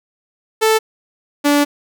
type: tone pair in turn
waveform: sawtooth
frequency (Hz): 440 / 289.5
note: A4 / D4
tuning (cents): 0 / -25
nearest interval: perfect fifth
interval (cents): 725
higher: first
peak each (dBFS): -7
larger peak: neither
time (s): 0.61-0.79 / 1.44-1.65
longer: second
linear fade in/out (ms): 20
effects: none